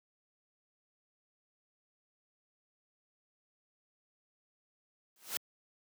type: noise with exponential growth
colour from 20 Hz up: white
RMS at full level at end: -32 dBFS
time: 5.16-5.37 s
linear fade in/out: 1 ms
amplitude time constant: 45 ms
effects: high-pass 200 Hz 12 dB/octave